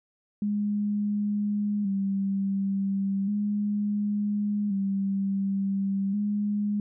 sine tone with vibrato, 201.2 Hz, G3, 45 cents sharp, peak -24 dBFS, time 0.42-6.8 s, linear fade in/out 2 ms, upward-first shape square, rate 0.35 Hz, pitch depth 46 cents each way, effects none

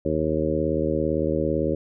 harmonic tone with a mistuned harmonic, 77.78 Hz, D#2, in tune, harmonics 1 / 2 / 3 / 4 / 5 / 6 / 7, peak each -31 / -30 / -30 / -27 / -28 / -29 / -27 dBFS, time 0.05-1.75 s, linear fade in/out 5 ms, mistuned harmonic 1, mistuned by -19 cents, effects none

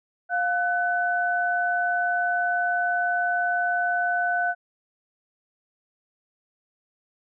sine tone pair together, 706 / 1500 Hz, F5 / F#6, +19 / +23 cents, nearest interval octave + minor second, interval 1304 cents, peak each -24 dBFS, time 0.29-4.55 s, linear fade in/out 50 ms, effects none

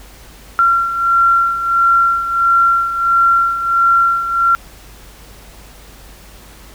sine beating tone pair, 1369 / 1370.5 Hz, F6 / F6, -35 / -33 cents, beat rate 1.5 Hz, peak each -11 / -17 dBFS, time 0.59-4.55 s, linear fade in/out 0 ms, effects added 50 Hz sine -40 dBFS peak until 6.74 s + pink hiss -41 dBFS RMS until 6.74 s

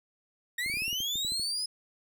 35% pulse linear sweep, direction up, 1854 to 5110 Hz, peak -28 dBFS, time 0.58-1.66 s, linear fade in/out 5 ms
clicks, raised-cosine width 3 ms, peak -33 dBFS, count 12, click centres 0.662 / 0.699 / 0.74 / 0.771 / 0.821 / 0.88 / 0.929 / 1.004 / 1.156 / 1.249 / 1.321 / 1.397 s
effects none

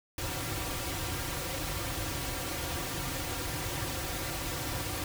pink noise with comb filter, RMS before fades -35 dBFS, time 0.18-5.04 s, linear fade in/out 2 ms, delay 4.7 ms, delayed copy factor -0.85, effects none

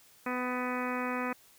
harmonic tone with a mistuned harmonic, 250 Hz, B3, 21 cents sharp, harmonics 1 / 2 / 3 / 4 / 5 / 6 / 7 / 8 / 9 / 10, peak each -35 / -38 / -42 / -39 / -39 / -43 / -44 / -43 / -45 / -44 dBFS, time 0.26-1.33 s, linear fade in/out 5 ms, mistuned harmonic 8, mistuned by -17 cents, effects white hiss -60 dBFS RMS until 1.58 s

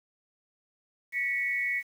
sine tone pair together, 1943.5 / 2219 Hz, B6 / C#7, -28 / +1 cents, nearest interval major second, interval 229 cents, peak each -30 / -29 dBFS, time 1.12-1.83 s, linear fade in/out 50 ms, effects 9-bit

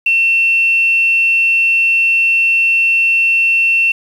sine tone with quantisation, 2700 Hz, E7, 41 cents sharp, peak -9 dBFS, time 0.06-3.92 s, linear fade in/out 5 ms, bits 6, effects none

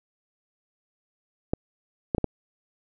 clicks, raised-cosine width 2 ms, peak -10 dBFS, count 4, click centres 1.535 / 2.148 / 2.182 / 2.243 s, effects none

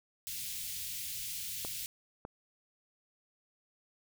white band-stop noise, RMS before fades -40 dBFS, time 0.27-1.86 s, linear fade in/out 0 ms, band 160 to 2400 Hz, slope 24 dB/octave
clicks, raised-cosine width 1 ms, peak -27 dBFS, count 2, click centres 1.649 / 2.251 s
effects none

